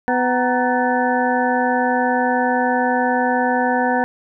harmonic tone with a mistuned harmonic, 250 Hz, B3, 21 cents sharp, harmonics 1 / 2 / 3 / 4 / 6 / 7, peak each -21 / -22 / -20 / -23 / -26 / -25 dBFS, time 0.08-4.04 s, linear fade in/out 0 ms, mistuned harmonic 4, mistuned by -120 cents, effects none

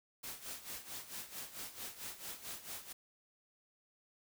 white noise with tremolo, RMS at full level -44 dBFS, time 0.23-2.93 s, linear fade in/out 10 ms, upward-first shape sine, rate 4.5 Hz, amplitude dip 75%, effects none

